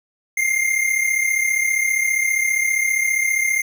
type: tone pair together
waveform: square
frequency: 2102 / 2137 Hz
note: C7 / C7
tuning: +7 / +36 cents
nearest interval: unison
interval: 29 cents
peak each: -19 / -23 dBFS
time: 0.37-3.62 s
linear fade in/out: 5 ms
effects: none